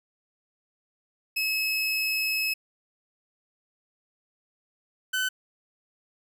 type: tone pair in turn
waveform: 30% pulse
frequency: 2580 / 1515.6 Hz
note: E7 / F#6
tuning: -38 / +41 cents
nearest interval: major sixth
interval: 921 cents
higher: first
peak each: -22 dBFS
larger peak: neither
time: 1.36-2.54 / 5.13-5.29 s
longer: first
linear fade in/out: 10 ms
effects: none